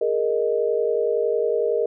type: chord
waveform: sine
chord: Ab suspended second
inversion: none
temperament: equal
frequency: 415.3 / 466.2 / 622.3 Hz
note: Ab4 / Bb4 / Eb5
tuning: 0 / 0 / 0 cents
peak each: -24 / -21 / -26 dBFS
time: 0.01-1.86 s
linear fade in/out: 5 ms
effects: none